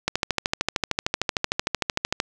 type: click train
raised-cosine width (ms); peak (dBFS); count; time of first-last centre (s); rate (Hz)
0.2; -4; 29; 0.08-2.201; 13.2
effects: none